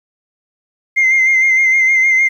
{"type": "tone with vibrato", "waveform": "sine", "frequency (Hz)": 2093, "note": "C7", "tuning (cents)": 0, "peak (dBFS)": -7, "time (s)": [0.96, 2.29], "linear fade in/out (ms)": 20, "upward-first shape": "sine", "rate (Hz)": 6.5, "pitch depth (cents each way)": 34, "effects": ["tanh soft clip ceiling -6 dBFS", "8-bit"]}